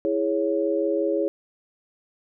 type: chord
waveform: sine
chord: C# minor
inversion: first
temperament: equal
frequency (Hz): 329.6 / 415.3 / 554.4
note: E4 / G#4 / C#5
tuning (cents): 0 / 0 / 0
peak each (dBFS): -25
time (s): 0.05-1.28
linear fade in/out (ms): 0
effects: none